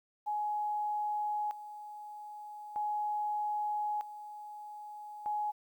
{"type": "tone with tremolo", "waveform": "sine", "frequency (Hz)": 839, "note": "G#5", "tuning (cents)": 17, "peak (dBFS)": -31, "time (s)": [0.26, 5.52], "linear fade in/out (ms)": 20, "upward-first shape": "square", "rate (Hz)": 0.4, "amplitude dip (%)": 75, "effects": ["11-bit"]}